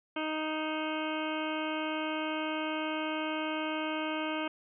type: harmonic tone with a mistuned harmonic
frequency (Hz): 311.1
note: D#4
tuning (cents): 0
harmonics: 1 / 2 / 3 / 4 / 5 / 7 / 8 / 9 / 10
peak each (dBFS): -35 / -38 / -40 / -41 / -42 / -43 / -44 / -45 / -45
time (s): 0.16-4.48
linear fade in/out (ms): 5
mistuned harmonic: 8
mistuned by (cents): +33
effects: none